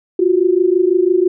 sine tone pair together, 349.2 / 375.2 Hz, F4 / F#4, 0 / +24 cents, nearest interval minor second, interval 124 cents, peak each -13 dBFS, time 0.19-1.28 s, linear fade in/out 5 ms, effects none

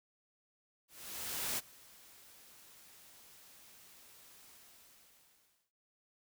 white noise with ADSR envelope, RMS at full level -36 dBFS, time 0.88-5.72 s, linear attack 700 ms, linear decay 27 ms, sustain -23 dB, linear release 1200 ms, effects none

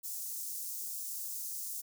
white high-pass noise, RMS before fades -40 dBFS, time 0.03-1.82 s, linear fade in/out 20 ms, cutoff 6000 Hz, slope 24 dB/octave, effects none

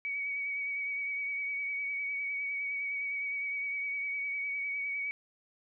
sine tone with vibrato, 2258 Hz, C#7, 31 cents sharp, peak -32 dBFS, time 0.05-5.11 s, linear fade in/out 0 ms, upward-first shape sine, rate 9.8 Hz, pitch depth 25 cents each way, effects none

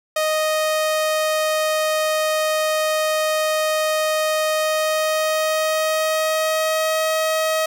sawtooth tone with pitch glide, 622.3 to 633.5 Hz, D#5 to D#5, 0 to +31 cents, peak -14 dBFS, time 0.16-7.66 s, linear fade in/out 5 ms, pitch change +31 cents, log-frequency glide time 4.53-7.04 s, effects none

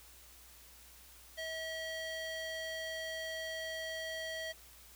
square tone with band-pass filter, 644 Hz, E5, 41 cents flat, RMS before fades -41 dBFS, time 1.37-4.53 s, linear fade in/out 20 ms, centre 2600 Hz, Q 0.89, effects added 60 Hz sine -62 dBFS peak until 4.95 s + white hiss -58 dBFS RMS until 4.95 s

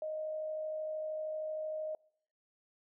sine tone with amplitude modulation, 622 Hz, D#5, 1 cent flat, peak -34 dBFS, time 0.02-1.95 s, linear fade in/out 2 ms, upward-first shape sine, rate 53 Hz, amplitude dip 30%, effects noise-tail reverb RT60 0.7 s tail -26 dB re dry

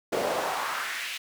brown noise with high-pass filter sweep, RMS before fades -30 dBFS, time 0.12-1.18 s, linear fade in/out 10 ms, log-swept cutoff 390 to 2800 Hz, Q 2.2, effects none

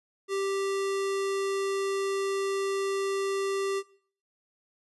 square tone, 392 Hz, G4, in tune, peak -28 dBFS, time 0.28-3.83 s, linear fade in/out 50 ms, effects noise-tail reverb RT60 0.5 s tail -18 dB re dry + resampled to 24000 Hz

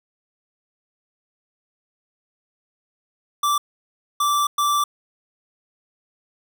square tone bursts at uneven times, 1168 Hz, D6, 10 cents flat, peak -18 dBFS, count 3, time 3.43-3.58 / 4.2-4.47 / 4.58-4.84 s, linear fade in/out 5 ms, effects none

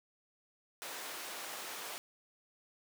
pink high-pass noise, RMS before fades -44 dBFS, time 0.82-1.98 s, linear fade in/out 0 ms, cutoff 560 Hz, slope 12 dB/octave, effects none

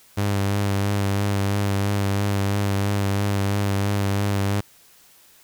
sawtooth tone with vibrato, 100 Hz, G2, 35 cents sharp, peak -16 dBFS, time 0.17-4.61 s, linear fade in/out 10 ms, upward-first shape sine, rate 3 Hz, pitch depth 25 cents each way, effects white hiss -53 dBFS RMS until 5.43 s

